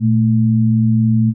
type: tone pair together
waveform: sine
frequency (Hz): 116.54 / 220.4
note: A#2 / A3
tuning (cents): 0 / +3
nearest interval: major seventh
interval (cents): 1103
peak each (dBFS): -13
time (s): 0-1.34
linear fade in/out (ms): 50
effects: none